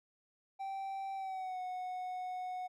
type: tone with pitch glide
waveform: triangle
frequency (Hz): 778 to 734.3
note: G5 to F#5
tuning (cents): -13 to -13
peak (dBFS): -36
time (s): 0.59-2.68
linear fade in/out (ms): 20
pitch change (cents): -100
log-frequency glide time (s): 1.15-1.6
effects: none